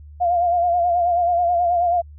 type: tone with vibrato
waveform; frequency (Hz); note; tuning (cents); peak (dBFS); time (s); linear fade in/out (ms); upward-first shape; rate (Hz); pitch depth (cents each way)
sine; 698.5; F5; 0; -15; 0.2-2.02; 20; sine; 9.3; 49
effects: added 74 Hz sine -38 dBFS peak until 2.18 s